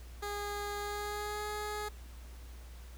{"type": "tone with pitch glide", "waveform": "15% pulse", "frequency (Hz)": [410, 419.6], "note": ["G#4", "G#4"], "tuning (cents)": [-22, 18], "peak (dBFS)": -30, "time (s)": [0.22, 1.89], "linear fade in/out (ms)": 10, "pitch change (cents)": 40, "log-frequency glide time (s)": [0.79, 1.45], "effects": ["added 60 Hz sine -46 dBFS peak until 2.97 s", "pink hiss -58 dBFS RMS until 2.97 s"]}